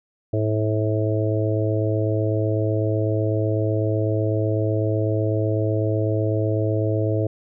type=harmonic tone; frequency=108 Hz; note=A2; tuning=32 cents flat; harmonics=1 / 3 / 4 / 5 / 6; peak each=-21 / -26 / -27 / -28 / -29 dBFS; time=0.33-7.27 s; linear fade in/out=5 ms; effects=none